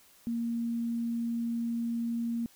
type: tone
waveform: sine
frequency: 233.1 Hz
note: A#3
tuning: in tune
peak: -29 dBFS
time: 0.27-2.46 s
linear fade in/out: 0 ms
effects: white hiss -60 dBFS RMS until 2.55 s